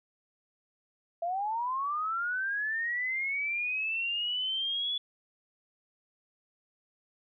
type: linear sweep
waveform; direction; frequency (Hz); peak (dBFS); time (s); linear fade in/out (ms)
sine; up; 663 to 3434; -29; 1.22-4.98; 5
effects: none